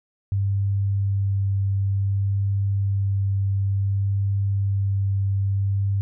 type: tone with vibrato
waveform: sine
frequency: 98.7 Hz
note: G2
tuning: 12 cents sharp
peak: -19 dBFS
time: 0.32-6.01 s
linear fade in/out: 0 ms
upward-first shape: sine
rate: 0.56 Hz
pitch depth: 9 cents each way
effects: none